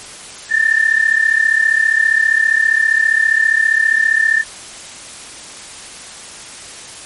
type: tone pair together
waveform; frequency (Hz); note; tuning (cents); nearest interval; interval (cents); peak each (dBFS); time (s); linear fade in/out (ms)
sine; 1765 / 1800; A6 / A6; +5 / +39; unison; 34; -13; 0.49-4.44; 50
effects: white hiss -33 dBFS RMS until 7.05 s + MP3 48 kbps